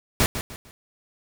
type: noise with echo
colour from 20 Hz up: pink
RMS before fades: -19 dBFS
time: 0.2-0.26 s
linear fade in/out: 0 ms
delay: 150 ms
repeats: 3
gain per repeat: -10 dB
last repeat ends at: 0.71 s
effects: none